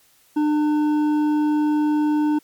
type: tone with hard clipping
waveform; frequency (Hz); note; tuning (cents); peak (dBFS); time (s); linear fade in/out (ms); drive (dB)
sine; 300; D4; +37; -18; 0.36-2.39; 10; 7
effects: white hiss -57 dBFS RMS until 2.43 s + MP3 96 kbps